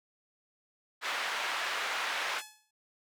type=band-pass noise; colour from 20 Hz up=white; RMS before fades=-34 dBFS; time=1.01-2.42 s; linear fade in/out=50 ms; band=800 to 2300 Hz; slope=12 dB/octave
type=tone with exponential decay; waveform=5% pulse; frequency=856 Hz; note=A5; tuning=48 cents flat; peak=-27 dBFS; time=2.38-2.71 s; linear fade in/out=5 ms; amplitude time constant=70 ms
effects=none